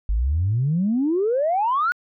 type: exponential sweep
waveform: sine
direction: up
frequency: 48.32 to 1480 Hz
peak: -17 dBFS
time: 0.09-1.92 s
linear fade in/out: 0 ms
effects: tanh soft clip ceiling -13 dBFS